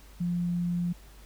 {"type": "tone", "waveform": "sine", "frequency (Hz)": 174.61, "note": "F3", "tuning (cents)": 0, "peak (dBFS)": -26, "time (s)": [0.2, 0.93], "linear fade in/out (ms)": 10, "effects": ["added 50 Hz sine -49 dBFS peak until 1.25 s", "pink hiss -56 dBFS RMS until 1.25 s"]}